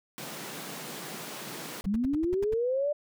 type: high-pass noise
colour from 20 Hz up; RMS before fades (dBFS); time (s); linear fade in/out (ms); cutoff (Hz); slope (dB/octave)
pink; -40; 0.18-1.81; 0; 140; 48
type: noise bursts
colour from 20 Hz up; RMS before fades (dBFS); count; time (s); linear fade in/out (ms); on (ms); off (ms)
brown; -35; 8; 1.84-2.54; 5; 21; 76
type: linear sweep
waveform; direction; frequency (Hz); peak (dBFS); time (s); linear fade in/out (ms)
sine; up; 185 to 598; -25; 1.86-2.93; 10
effects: none